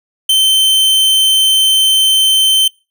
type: tone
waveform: 45% pulse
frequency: 3095 Hz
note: G7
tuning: 23 cents flat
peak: -7 dBFS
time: 0.29-2.68 s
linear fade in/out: 5 ms
effects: noise-tail reverb RT60 0.3 s tail -24 dB re dry